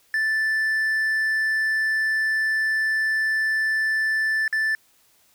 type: tone with dropouts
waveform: triangle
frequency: 1760 Hz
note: A6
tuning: in tune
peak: -18 dBFS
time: 0.14-4.75 s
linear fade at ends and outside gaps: 1 ms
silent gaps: 4.479-4.527 s
effects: white hiss -60 dBFS RMS until 5.34 s